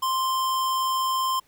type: tone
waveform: square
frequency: 1046.5 Hz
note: C6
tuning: in tune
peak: -23 dBFS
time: 0.02-1.4 s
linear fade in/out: 10 ms
effects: pink hiss -62 dBFS RMS until 1.47 s